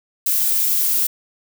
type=noise; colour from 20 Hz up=violet; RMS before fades=-18 dBFS; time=0.26-1.07 s; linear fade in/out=5 ms; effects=none